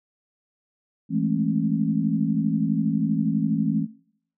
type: chord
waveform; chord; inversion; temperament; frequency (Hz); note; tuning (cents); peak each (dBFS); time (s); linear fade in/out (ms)
sine; A major seventh; second; equal with one note detuned; 164.81 / 207.7 / 220 / 270.9; E3 / G#3 / A3 / C#4; 0 / 0 / 0 / -40; -26; 1.09-3.87; 50
effects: noise-tail reverb RT60 0.6 s tail -19 dB re dry